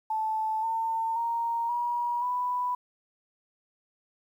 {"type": "tone with pitch steps", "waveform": "sine", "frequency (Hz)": [875, 902.2, 930.2, 959.2, 989], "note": ["A5", "A5", "A#5", "A#5", "B5"], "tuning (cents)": [-10, 43, -4, 49, 2], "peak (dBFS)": -26, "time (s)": [0.1, 2.75], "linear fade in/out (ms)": 5, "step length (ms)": 530, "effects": ["10-bit"]}